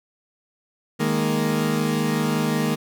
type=chord; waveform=30% pulse; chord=D# suspended fourth; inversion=none; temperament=equal; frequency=155.56 / 207.7 / 233.1 Hz; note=D#3 / G#3 / A#3; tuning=0 / 0 / 0 cents; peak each=-22 / -23 / -21 dBFS; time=0.99-2.76 s; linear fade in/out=20 ms; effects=none